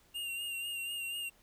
square tone with vibrato, 2794 Hz, F7, in tune, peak -37 dBFS, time 0.14-1.3 s, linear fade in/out 20 ms, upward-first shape sine, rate 4.1 Hz, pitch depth 35 cents each way, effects pink hiss -66 dBFS RMS until 1.42 s

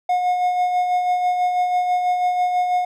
triangle tone with tremolo, 722 Hz, F#5, 43 cents flat, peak -13 dBFS, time 0.09-2.85 s, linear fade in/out 5 ms, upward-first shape sine, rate 6.1 Hz, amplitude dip 40%, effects none

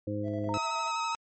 harmonic tone, 103.83 Hz, G#2, in tune, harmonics 1 / 2 / 3 / 4 / 5, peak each -35 / -39 / -34 / -47 / -36 dBFS, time 0.07-0.58 s, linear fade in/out 5 ms
triangle tone with tremolo, 659.3 Hz, E5, in tune, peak -36 dBFS, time 0.23-0.92 s, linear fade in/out 50 ms, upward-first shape square, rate 9.5 Hz, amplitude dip 45%
sine tone, 920 Hz, A#5, 23 cents flat, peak -32 dBFS, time 0.49-1.15 s, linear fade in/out 0 ms
sawtooth tone with vibrato, 1278 Hz, D#6, 46 cents sharp, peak -28 dBFS, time 0.54-1.15 s, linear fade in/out 0 ms, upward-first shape square, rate 12 Hz, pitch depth 17 cents each way
effects MP3 32 kbps

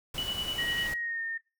pink noise, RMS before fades -40 dBFS, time 0.14-0.94 s, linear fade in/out 5 ms
sine tone with tremolo, 2956 Hz, F#7, 2 cents flat, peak -29 dBFS, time 0.18-0.87 s, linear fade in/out 0 ms, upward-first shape square, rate 10 Hz, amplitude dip 50%
sine tone with pitch glide, 1896 to 1825.1 Hz, A#6 to A#6, +29 to -37 cents, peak -31 dBFS, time 0.58-1.38 s, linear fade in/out 10 ms, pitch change -66 cents, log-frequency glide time 0.94-1.22 s
effects noise-tail reverb RT60 0.3 s tail -21 dB re dry

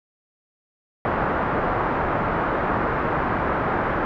white low-pass noise, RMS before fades -23 dBFS, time 1.05-4.05 s, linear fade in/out 0 ms, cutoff 1400 Hz, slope 24 dB/octave, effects none

